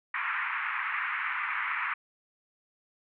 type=band-pass noise; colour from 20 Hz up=white; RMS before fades=-32 dBFS; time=0.14-1.94 s; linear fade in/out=5 ms; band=1000 to 2300 Hz; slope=48 dB/octave; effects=none